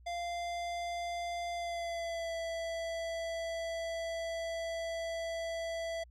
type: tone with pitch glide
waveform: square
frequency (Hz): 693 to 662.9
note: F5 to E5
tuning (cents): -14 to +10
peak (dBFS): -36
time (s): 0.06-6.04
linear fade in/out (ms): 10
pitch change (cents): -76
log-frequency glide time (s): 1.54-2.34
effects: added 60 Hz sine -55 dBFS peak until 6.1 s + low-pass 7000 Hz 12 dB/octave